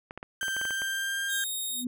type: clicks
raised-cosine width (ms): 0.5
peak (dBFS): -24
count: 10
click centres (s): 0.109 / 0.176 / 0.229 / 0.43 / 0.482 / 0.566 / 0.614 / 0.653 / 0.707 / 0.819
type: tone with pitch glide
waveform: 35% pulse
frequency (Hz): 1568 to 1599.1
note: G6 to G6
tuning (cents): 0 to +34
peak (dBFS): -27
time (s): 0.41-1.44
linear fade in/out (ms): 2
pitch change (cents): +34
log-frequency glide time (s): 0.67-1.29
type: tone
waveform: 10% pulse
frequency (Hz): 3719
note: A#7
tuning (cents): -5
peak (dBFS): -23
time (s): 1.28-1.85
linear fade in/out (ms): 50
type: tone with exponential growth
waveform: sine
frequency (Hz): 246.9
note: B3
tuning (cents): 0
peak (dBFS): -25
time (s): 1.69-1.87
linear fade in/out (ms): 2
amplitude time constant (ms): 38
effects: none